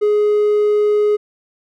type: tone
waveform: triangle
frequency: 418.3 Hz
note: G#4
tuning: 12 cents sharp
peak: -9 dBFS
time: 0.01-1.17 s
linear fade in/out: 20 ms
effects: tanh soft clip ceiling -5 dBFS